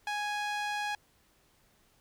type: tone with band-pass filter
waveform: sawtooth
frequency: 830.6 Hz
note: G#5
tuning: in tune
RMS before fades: -34 dBFS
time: 0.07-0.95 s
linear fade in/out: 2 ms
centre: 1900 Hz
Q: 0.58
effects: pink hiss -67 dBFS RMS until 2 s